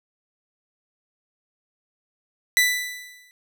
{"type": "tone with exponential decay", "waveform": "sawtooth", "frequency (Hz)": 1984, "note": "B6", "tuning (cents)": 7, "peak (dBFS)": -10, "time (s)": [2.57, 3.31], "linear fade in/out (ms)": 0, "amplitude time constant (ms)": 160, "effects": []}